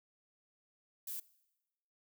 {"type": "noise", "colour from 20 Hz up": "violet", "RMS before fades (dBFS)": -42, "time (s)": [1.07, 1.2], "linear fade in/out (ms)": 5, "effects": ["noise-tail reverb RT60 1.0 s tail -21 dB re dry"]}